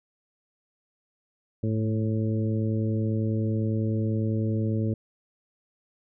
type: harmonic tone with a mistuned harmonic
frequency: 110 Hz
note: A2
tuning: in tune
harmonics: 1 / 2 / 3 / 4 / 5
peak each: -25 / -29 / -33 / -36 / -39 dBFS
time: 1.63-4.94 s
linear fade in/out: 5 ms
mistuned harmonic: 1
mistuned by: -30 cents
effects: none